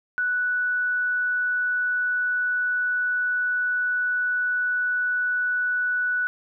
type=tone; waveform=sine; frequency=1480 Hz; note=F#6; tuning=in tune; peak=-21 dBFS; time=0.18-6.27 s; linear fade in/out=0 ms; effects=none